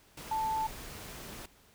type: tone in noise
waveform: sine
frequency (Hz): 880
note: A5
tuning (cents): 0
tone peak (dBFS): -29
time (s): 0.31-0.67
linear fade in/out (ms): 5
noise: pink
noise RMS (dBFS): -45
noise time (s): 0.17-1.46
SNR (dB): +13
effects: pink hiss -62 dBFS RMS until 1.74 s